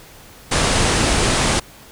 pink low-pass noise, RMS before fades -17 dBFS, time 0.51-1.6 s, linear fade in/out 10 ms, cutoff 10000 Hz, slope 96 dB/octave, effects pink hiss -43 dBFS RMS until 1.91 s

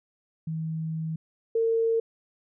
sine tone pair in turn, 160.1 / 454.5 Hz, D#3 / A#4, +50 / -44 cents, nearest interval octave + tritone, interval 1806 cents, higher second, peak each -28 / -21 dBFS, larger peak second, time 0.47-1.16 / 1.55-2 s, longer first, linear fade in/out 5 ms, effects none

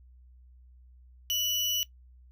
sine tone with sample-and-hold, 2960 Hz, F#7, in tune, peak -26 dBFS, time 1.3-1.83 s, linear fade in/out 0 ms, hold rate 8820 Hz, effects noise-tail reverb RT60 0.1 s tail -18 dB re dry + added 62 Hz sine -52 dBFS peak until 2.31 s

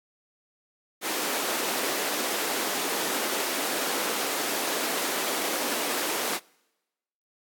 pink high-pass noise, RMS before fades -29 dBFS, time 1.01-6.4 s, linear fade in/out 50 ms, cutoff 280 Hz, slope 24 dB/octave, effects noise-tail reverb RT60 1.0 s tail -26 dB re dry + AAC 64 kbps

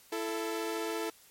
sawtooth tone pair together, 333.7 / 440 Hz, E4 / A4, +21 / 0 cents, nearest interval perfect fourth, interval 479 cents, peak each -32 / -31 dBFS, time 0.12-1.1 s, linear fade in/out 5 ms, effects white hiss -59 dBFS RMS until 1.3 s + MP3 64 kbps

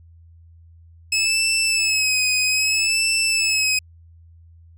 20% pulse tone with vibrato, 2583 Hz, E7, 36 cents flat, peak -12 dBFS, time 1.12-3.79 s, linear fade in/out 5 ms, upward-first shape sine, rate 0.62 Hz, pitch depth 52 cents each way, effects added 83 Hz sine -45 dBFS peak until 4.77 s

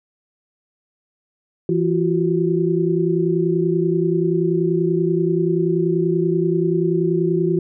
sine tone cluster, 166.8 / 344.5 / 374.9 Hz, E3 / F4 / F#4, +21 / -24 / +23 cents, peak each -20 dBFS, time 1.69-7.59 s, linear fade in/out 2 ms, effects none

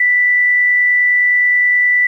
sine tone with amplitude modulation, 1975.5 Hz, B6, in tune, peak -8 dBFS, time 0-2.07 s, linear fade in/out 5 ms, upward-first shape sine, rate 89.6 Hz, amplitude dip 25%, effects 8-bit

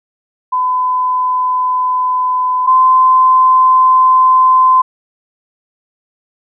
sine tone pair in turn, 1010 / 1030 Hz, B5 / C6, +39 / -28 cents, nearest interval unison, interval 33 cents, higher second, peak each -11 / -5 dBFS, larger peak second, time 0.52-2.67 / 2.67-4.82 s, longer neither, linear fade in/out 10 ms, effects none

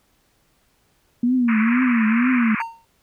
sine tone with vibrato, 235.7 Hz, A#3, 19 cents sharp, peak -15 dBFS, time 1.23-2.55 s, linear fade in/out 5 ms, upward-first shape triangle, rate 2.1 Hz, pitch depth 170 cents each way
white band-pass noise, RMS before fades -26 dBFS, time 1.48-2.62 s, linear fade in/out 5 ms, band 1000 to 2500 Hz, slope 96 dB/octave
triangle tone with exponential decay, 916 Hz, A#5, 31 cents flat, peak -18 dBFS, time 2.6-2.85 s, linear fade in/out 2 ms, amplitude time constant 53 ms
effects pink hiss -63 dBFS RMS until 3.02 s

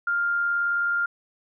sine tone with amplitude modulation, 1400 Hz, F6, 4 cents sharp, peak -20 dBFS, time 0.07-1.06 s, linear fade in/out 5 ms, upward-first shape sine, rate 79 Hz, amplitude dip 25%, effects none

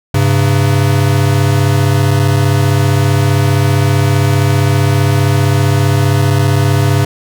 square tone pair together, 100 / 135.28 Hz, G2 / C#3, +35 / -42 cents, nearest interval perfect fourth, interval 523 cents, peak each -12 dBFS, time 0.14-7.05 s, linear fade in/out 5 ms, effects none

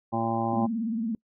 harmonic tone, 114.3 Hz, A#2, 34 cents flat, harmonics 1 / 2 / 3 / 5 / 6 / 7 / 8 / 9, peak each -34 / -30 / -33 / -35 / -37 / -29 / -40 / -36 dBFS, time 0.12-0.67 s, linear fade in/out 20 ms
sine tone with vibrato, 225.7 Hz, A3, 44 cents sharp, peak -26 dBFS, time 0.53-1.15 s, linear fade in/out 2 ms, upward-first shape sine, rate 18 Hz, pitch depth 100 cents each way
effects noise-tail reverb RT60 0.1 s tail -26 dB re dry

